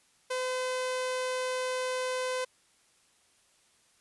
sawtooth tone, 510 Hz, C5, 44 cents flat, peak -26 dBFS, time 0.3-2.45 s, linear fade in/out 10 ms, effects white hiss -66 dBFS RMS until 4 s + resampled to 24000 Hz

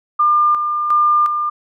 sine tone with tremolo, 1200 Hz, D6, 37 cents sharp, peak -10 dBFS, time 0.19-1.5 s, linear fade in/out 10 ms, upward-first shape square, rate 1.4 Hz, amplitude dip 50%, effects none

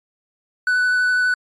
triangle tone with vibrato, 1491 Hz, F#6, 13 cents sharp, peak -13 dBFS, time 0.67-1.34 s, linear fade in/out 2 ms, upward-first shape sine, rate 12 Hz, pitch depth 9 cents each way, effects MP3 48 kbps

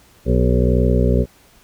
harmonic tone with a mistuned harmonic, 61.74 Hz, B1, in tune, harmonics 1 / 2 / 3 / 4 / 6 / 7 / 8 / 9, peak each -16 / -19 / -21 / -22 / -24 / -24 / -25 / -26 dBFS, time 0.25-1.26 s, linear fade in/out 50 ms, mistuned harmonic 6, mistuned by +36 cents, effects pink hiss -51 dBFS RMS until 1.63 s

